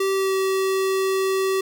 square tone with pitch glide, 387.7 to 383.2 Hz, G4 to G4, -19 to -39 cents, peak -20 dBFS, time 0-1.61 s, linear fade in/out 5 ms, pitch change -20 cents, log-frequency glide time 0.13-0.34 s, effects none

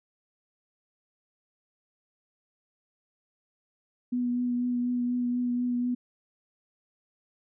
sine tone with vibrato, 245 Hz, B3, 14 cents flat, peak -25 dBFS, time 4.12-5.95 s, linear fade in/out 10 ms, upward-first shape triangle, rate 4.1 Hz, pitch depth 18 cents each way, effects none

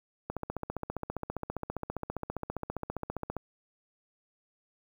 click train, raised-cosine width 1 ms, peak -20 dBFS, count 47, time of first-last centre 0.3-3.367 s, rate 15 Hz, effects 9-bit

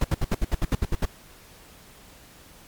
brown noise bursts, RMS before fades -21 dBFS, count 11, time 0.01-1.054 s, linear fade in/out 5 ms, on 34 ms, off 67 ms, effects pink hiss -50 dBFS RMS until 2.67 s + MP3 96 kbps

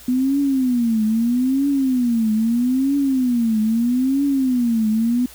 sine tone with vibrato, 246.9 Hz, B3, in tune, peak -15 dBFS, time 0.08-5.26 s, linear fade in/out 5 ms, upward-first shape triangle, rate 0.78 Hz, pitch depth 250 cents each way, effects added 60 Hz sine -48 dBFS peak until 5.34 s + white hiss -43 dBFS RMS until 5.34 s

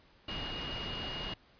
sine tone in noise, 2862 Hz, F7, 42 cents sharp, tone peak -40 dBFS, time 0.28-1.34 s, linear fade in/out 5 ms, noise pink, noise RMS -40 dBFS, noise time 0.28-1.34 s, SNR -3 dB, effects pink hiss -63 dBFS RMS until 1.59 s + resampled to 11025 Hz

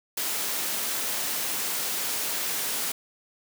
white high-pass noise, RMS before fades -29 dBFS, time 0.17-2.92 s, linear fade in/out 5 ms, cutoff 180 Hz, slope 12 dB/octave, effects none

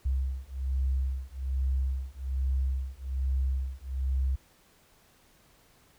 sine beating tone pair, 65.41 / 66.61 Hz, C2 / C2, 0 / +32 cents, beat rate 1.2 Hz, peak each -30 dBFS, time 0.05-4.36 s, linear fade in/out 10 ms, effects pink hiss -62 dBFS RMS until 5.98 s

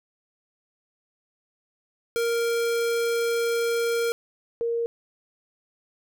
square / sine tone pair in turn, 466.2 / 466.2 Hz, A#4 / A#4, 0 / 0 cents, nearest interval unison, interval 0 cents, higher neither, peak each -23 dBFS, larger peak neither, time 2.16-4.12 / 4.61-4.86 s, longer first, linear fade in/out 0 ms, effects none

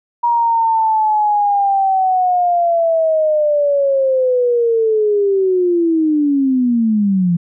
sine linear sweep, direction down, 953 to 167.8 Hz, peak -11 dBFS, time 0.23-7.37 s, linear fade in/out 10 ms, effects none

